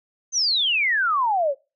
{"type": "exponential sweep", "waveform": "sine", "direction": "down", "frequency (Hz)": [6340, 523], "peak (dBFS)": -18, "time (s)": [0.32, 1.55], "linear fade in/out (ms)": 50, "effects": ["noise-tail reverb RT60 0.3 s tail -25 dB re dry"]}